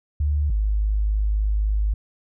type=tone pair in turn; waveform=sine; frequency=73.42 / 51.92 Hz; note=D2 / G#1; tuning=0 / 0 cents; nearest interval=tritone; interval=600 cents; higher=first; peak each=-18 dBFS; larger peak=neither; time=0.2-0.5 / 0.5-1.94 s; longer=second; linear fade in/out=5 ms; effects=none